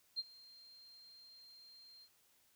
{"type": "tone with ADSR envelope", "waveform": "sine", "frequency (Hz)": 4186, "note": "C8", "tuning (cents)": 0, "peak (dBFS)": -34, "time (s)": [0.16, 2.09], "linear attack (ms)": 30, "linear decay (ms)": 33, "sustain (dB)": -23, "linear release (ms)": 62, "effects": ["white hiss -72 dBFS RMS until 2.55 s"]}